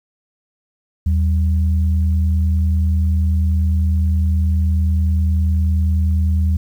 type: tone pair together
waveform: sine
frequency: 79.93 / 190.1 Hz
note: D#2 / F#3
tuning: +47 / +47 cents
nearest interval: octave + minor third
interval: 1500 cents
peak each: -13 / -25 dBFS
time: 1.06-6.57 s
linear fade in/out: 5 ms
effects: 8-bit